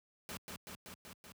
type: noise with echo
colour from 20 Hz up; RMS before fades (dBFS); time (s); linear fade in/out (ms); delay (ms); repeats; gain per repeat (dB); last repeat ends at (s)
pink; -44; 0.29-0.37; 0; 190; 5; -2; 1.32
effects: high-pass 80 Hz 12 dB/octave